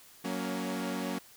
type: chord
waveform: sawtooth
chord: F# major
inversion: none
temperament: equal with one note detuned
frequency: 185 / 233.1 / 280.2 Hz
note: F#3 / A#3 / C#4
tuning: 0 / 0 / +19 cents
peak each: -33 dBFS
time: 0.24-1.19 s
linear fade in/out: 10 ms
effects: white hiss -56 dBFS RMS until 1.36 s